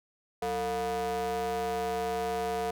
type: ring-modulated tone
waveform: square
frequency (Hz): 130.81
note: C3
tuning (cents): 0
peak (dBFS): -27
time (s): 0.42-2.71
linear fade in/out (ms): 5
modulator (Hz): 581
effects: none